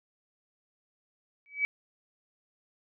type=tone with exponential growth; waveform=sine; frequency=2284 Hz; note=D7; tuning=49 cents flat; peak=-21 dBFS; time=1.46-1.65 s; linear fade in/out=0 ms; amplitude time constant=40 ms; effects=none